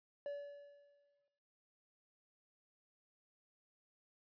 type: tone with exponential decay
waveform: triangle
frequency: 573 Hz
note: D5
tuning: 43 cents flat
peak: -37 dBFS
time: 0.26-1.28 s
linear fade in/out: 1 ms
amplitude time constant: 220 ms
effects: noise-tail reverb RT60 1.0 s tail -20 dB re dry + resampled to 11025 Hz